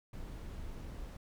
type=noise; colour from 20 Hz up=brown; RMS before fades=-44 dBFS; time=0.13-1.17 s; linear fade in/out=5 ms; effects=none